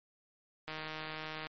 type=click train; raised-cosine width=0.3 ms; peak=-25 dBFS; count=124; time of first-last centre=0.68-1.468 s; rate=156 Hz; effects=MP3 32 kbps